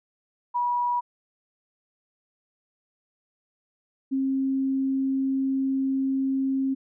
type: tone pair in turn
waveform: sine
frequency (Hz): 970 / 267.9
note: B5 / C4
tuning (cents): -31 / +41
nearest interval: octave + minor seventh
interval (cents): 2228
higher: first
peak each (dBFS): -22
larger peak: neither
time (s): 0.54-1.01 / 4.11-6.75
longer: second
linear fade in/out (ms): 20
effects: none